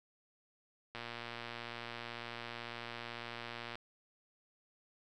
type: click train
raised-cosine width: 0.3 ms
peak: -27 dBFS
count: 332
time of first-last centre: 0.95-3.755 s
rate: 118 Hz
effects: none